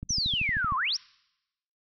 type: click train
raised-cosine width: 5 ms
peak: -23 dBFS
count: 10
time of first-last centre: 0.03-0.722 s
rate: 13 Hz
type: exponential two-way sweep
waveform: sine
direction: down then up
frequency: 6210 to 1009 to 5970 Hz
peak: -25 dBFS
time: 0.09-0.97 s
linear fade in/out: 10 ms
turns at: 0.76 s
effects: noise-tail reverb RT60 0.9 s tail -25 dB re dry